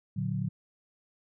sine chord, Bb augmented, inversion none, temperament equal with one note detuned, 115.94 / 146.83 / 185 Hz, Bb2 / D3 / F#3, -9 / 0 / 0 cents, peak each -33 dBFS, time 0.16-0.49 s, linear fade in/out 10 ms, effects none

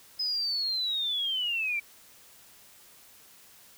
sine linear sweep, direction down, 5080 to 2306 Hz, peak -27 dBFS, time 0.19-1.8 s, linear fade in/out 10 ms, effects white hiss -55 dBFS RMS until 3.77 s

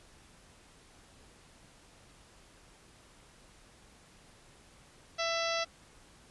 harmonic tone, 666 Hz, E5, 18 cents sharp, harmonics 1 / 2 / 3 / 4 / 5 / 6 / 7 / 8 / 9, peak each -34 / -37 / -39 / -40 / -41 / -42 / -42 / -43 / -44 dBFS, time 5.18-5.65 s, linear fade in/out 20 ms, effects pink hiss -59 dBFS RMS until 6.3 s + resampled to 24000 Hz

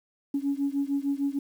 sine beating tone pair, 277.2 / 283.8 Hz, C#4 / C#4, 0 / +41 cents, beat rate 6.6 Hz, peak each -27 / -28 dBFS, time 0.34-1.39 s, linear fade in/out 5 ms, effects tanh soft clip ceiling -18 dBFS + 9-bit

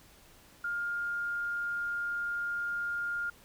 sine tone, 1410 Hz, F6, 16 cents sharp, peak -31 dBFS, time 0.64-3.3 s, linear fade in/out 5 ms, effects pink hiss -58 dBFS RMS until 3.44 s

